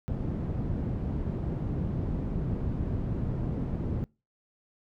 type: low-pass noise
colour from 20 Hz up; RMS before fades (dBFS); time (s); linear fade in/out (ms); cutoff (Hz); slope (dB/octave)
white; -31; 0.08-4.04; 0; 180; 12
effects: noise-tail reverb RT60 0.3 s tail -25 dB re dry